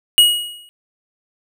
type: tone with exponential decay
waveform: square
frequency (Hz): 2897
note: F#7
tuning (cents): -37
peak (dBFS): -5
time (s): 0.18-0.69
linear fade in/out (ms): 0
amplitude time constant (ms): 110
effects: none